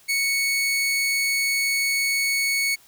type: tone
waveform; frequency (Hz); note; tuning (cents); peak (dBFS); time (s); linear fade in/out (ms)
sawtooth; 2217; C#7; 0; -17; 0.08-2.76; 20
effects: white hiss -54 dBFS RMS until 2.87 s